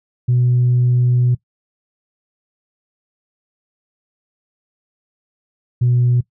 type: tone pair in turn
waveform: sine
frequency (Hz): 123.47 / 122.69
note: B2 / B2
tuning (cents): 0 / -11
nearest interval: unison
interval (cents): 11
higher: first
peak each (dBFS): -10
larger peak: neither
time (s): 0.28-1.35 / 5.81-6.21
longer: first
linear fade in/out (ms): 10
effects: noise-tail reverb RT60 0.1 s tail -19 dB re dry + tanh soft clip ceiling -8 dBFS